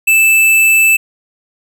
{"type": "tone", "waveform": "square", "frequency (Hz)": 2637, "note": "E7", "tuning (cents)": 0, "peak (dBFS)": -7, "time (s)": [0.07, 0.97], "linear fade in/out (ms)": 10, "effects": []}